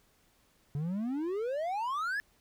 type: exponential sweep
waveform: triangle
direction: up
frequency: 138.7 to 1760 Hz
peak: -29 dBFS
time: 0.75-2.2 s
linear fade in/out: 0 ms
effects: pink hiss -68 dBFS RMS until 2.4 s